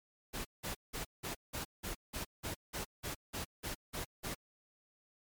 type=noise bursts; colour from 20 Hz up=pink; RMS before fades=-40 dBFS; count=14; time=0.33-4.35 s; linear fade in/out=20 ms; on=120 ms; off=180 ms; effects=MP3 96 kbps